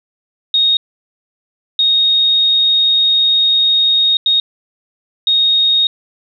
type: tone bursts at uneven times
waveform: sine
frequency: 3729 Hz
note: A#7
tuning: in tune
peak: -9 dBFS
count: 4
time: 0.54-0.77 / 1.79-4.17 / 4.26-4.4 / 5.27-5.87 s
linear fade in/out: 2 ms
effects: none